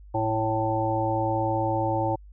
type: harmonic tone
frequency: 110.6 Hz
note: A2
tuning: 9 cents sharp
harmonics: 1 / 3 / 5 / 7 / 8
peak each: -29 / -29 / -29 / -29 / -29 dBFS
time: 0.14-2.16 s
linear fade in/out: 10 ms
effects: added 50 Hz sine -44 dBFS peak until 2.32 s